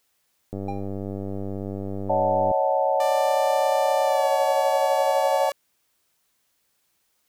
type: click train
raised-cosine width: 2 ms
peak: -19 dBFS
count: 196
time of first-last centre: 0.53-2.514 s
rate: 98.3 Hz
type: tone with exponential decay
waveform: triangle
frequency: 799 Hz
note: G5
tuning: 33 cents sharp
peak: -25 dBFS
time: 0.68-0.93 s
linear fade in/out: 5 ms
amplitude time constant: 53 ms
type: chord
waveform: sine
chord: D# half-diminished seventh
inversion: third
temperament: equal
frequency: 554.4 / 622.3 / 740 / 880 Hz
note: C#5 / D#5 / F#5 / A5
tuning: 0 / 0 / 0 / 0 cents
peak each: -23 / -25 / -25 / -25 dBFS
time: 2.09-5.5 s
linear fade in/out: 10 ms
type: tone with pitch glide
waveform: sawtooth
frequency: 591 to 566.3 Hz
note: D5 to C#5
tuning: +11 to +37 cents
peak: -24 dBFS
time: 3-5.52 s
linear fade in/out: 2 ms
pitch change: -74 cents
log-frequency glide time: 4.04-4.28 s
effects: white hiss -70 dBFS RMS until 7.28 s